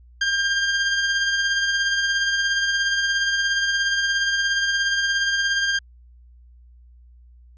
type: tone with tremolo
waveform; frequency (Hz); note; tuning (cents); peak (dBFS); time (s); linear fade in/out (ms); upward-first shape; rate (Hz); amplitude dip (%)
sawtooth; 1599; G6; +34; -14; 0.21-5.79; 5; sine; 17; 35
effects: added 60 Hz sine -46 dBFS peak until 7.57 s + resampled to 16000 Hz